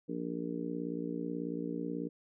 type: harmonic tone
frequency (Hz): 58.27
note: A#1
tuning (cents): 0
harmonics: 3 / 4 / 5 / 6 / 7 / 8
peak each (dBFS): -41 / -42 / -38 / -49 / -44 / -43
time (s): 0.08-2.09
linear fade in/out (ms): 20
effects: none